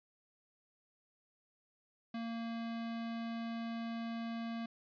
square tone, 230 Hz, A#3, 23 cents flat, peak -39 dBFS, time 2.14-4.66 s, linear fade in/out 5 ms, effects resampled to 11025 Hz

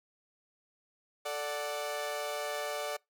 sawtooth chord, D major, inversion second, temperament equal, 440 / 587.3 / 740 Hz, A4 / D5 / F#5, 0 / 0 / 0 cents, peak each -37 / -32 / -37 dBFS, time 1.25-2.97 s, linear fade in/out 10 ms, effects noise-tail reverb RT60 0.2 s tail -25 dB re dry

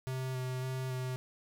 square tone with vibrato, 129.2 Hz, C3, 21 cents flat, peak -35 dBFS, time 0.07-1.16 s, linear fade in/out 0 ms, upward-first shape square, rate 1.8 Hz, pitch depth 13 cents each way, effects none

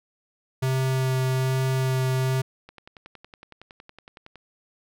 square tone with vibrato, 130.81 Hz, C3, in tune, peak -22 dBFS, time 0.62-2.42 s, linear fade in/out 10 ms, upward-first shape sine, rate 1.2 Hz, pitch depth 9 cents each way
click train, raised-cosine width 0.3 ms, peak -28 dBFS, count 19, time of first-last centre 2.69-4.357 s, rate 10.8 Hz
effects none

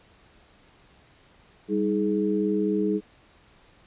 sine tone cluster, 198.4 / 316.4 / 420.3 Hz, G3 / D#4 / G#4, +21 / +29 / +21 cents, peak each -26 dBFS, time 1.68-3.01 s, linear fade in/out 50 ms, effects pink hiss -57 dBFS RMS until 3.86 s + resampled to 8000 Hz

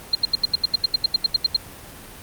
sine tone bursts, 4186 Hz, C8, in tune, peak -13 dBFS, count 15, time 0.13-1.565 s, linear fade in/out 5 ms, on 21 ms, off 80 ms, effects pink hiss -40 dBFS RMS until 2.22 s + Opus 32 kbps

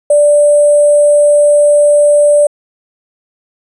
sine tone with sample-and-hold, 587.3 Hz, D5, in tune, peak -4 dBFS, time 0.1-2.47 s, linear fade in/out 5 ms, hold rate 8820 Hz, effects resampled to 24000 Hz

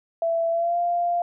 sine tone with pitch glide, 666 to 695.9 Hz, E5 to F5, +18 to -6 cents, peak -20 dBFS, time 0.22-1.22 s, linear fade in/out 2 ms, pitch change +76 cents, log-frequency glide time 0.5-0.78 s, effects none

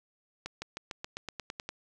accelerating click train, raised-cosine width 0.2 ms, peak -20 dBFS, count 11, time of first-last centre 0.46-1.69 s, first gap 160 ms, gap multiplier 0.94, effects none

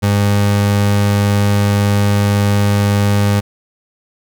30% pulse tone, 101.8 Hz, G#2, 34 cents flat, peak -8 dBFS, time 0.02-3.41 s, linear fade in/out 20 ms, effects none

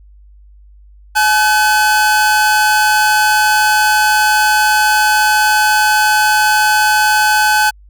45% pulse tone pair together, 850.3 / 1516 Hz, G#5 / F#6, +41 / +42 cents, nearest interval minor seventh, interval 1001 cents, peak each -12 dBFS, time 1.15-7.71 s, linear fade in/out 20 ms, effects added 50 Hz sine -39 dBFS peak until 7.89 s

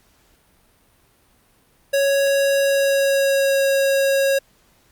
square tone with pitch glide, 554.4 to 547.4 Hz, C#5 to C#5, 0 to -22 cents, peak -16 dBFS, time 1.93-4.39 s, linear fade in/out 10 ms, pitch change -22 cents, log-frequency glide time 2.53-3.64 s, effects pink hiss -58 dBFS RMS until 4.91 s + Opus 48 kbps

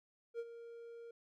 triangle tone with ADSR envelope, 466.4 Hz, A#4, 1 cent sharp, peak -35 dBFS, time 0.34-1.11 s, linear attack 52 ms, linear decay 47 ms, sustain -12 dB, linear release 4 ms, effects none

